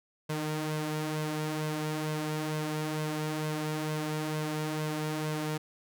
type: tone with flanger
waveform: sawtooth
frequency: 153.9 Hz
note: D#3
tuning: 19 cents flat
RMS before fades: -33 dBFS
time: 0.29-5.58 s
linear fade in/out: 10 ms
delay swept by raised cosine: 1.9 to 4.4 ms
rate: 2.2 Hz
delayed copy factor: +0.55
effects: none